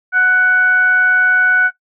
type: tone with frequency modulation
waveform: sine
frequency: 1485 Hz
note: F#6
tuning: 6 cents sharp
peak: -8 dBFS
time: 0.12-1.71 s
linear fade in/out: 50 ms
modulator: 751 Hz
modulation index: 0.28
effects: noise-tail reverb RT60 0.1 s tail -17 dB re dry